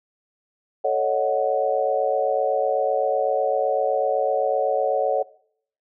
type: chord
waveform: sine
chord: D# half-diminished seventh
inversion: second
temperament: equal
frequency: 440 / 554.4 / 622.3 / 740 Hz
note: A4 / C#5 / D#5 / F#5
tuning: 0 / 0 / 0 / 0 cents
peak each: -26 / -22 / -26 / -24 dBFS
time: 0.84-5.23 s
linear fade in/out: 10 ms
effects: noise-tail reverb RT60 0.6 s tail -20 dB re dry